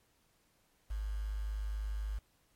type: tone with quantisation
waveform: sine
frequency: 51.9 Hz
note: G#1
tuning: in tune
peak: -34 dBFS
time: 0.9-2.19 s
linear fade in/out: 10 ms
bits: 9
effects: pink hiss -72 dBFS RMS until 2.55 s + MP3 64 kbps